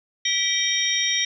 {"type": "tone cluster", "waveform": "sine", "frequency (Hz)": [1957, 2319, 3157, 3734, 5630], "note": ["B6", "D7", "G7", "A#7", "F8"], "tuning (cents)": [-16, -22, 12, 2, 13], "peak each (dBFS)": [-28, -29, -26, -24, -26], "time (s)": [0.25, 1.25], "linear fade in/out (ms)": 5, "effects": []}